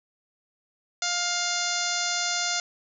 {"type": "harmonic tone", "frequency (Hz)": 704, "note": "F5", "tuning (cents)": 14, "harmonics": [1, 2, 3, 4, 5, 6, 7, 8, 9, 10], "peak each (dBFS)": [-34, -32, -34, -38, -34, -34, -33, -36, -33, -35], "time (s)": [1.02, 2.6], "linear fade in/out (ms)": 2, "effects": []}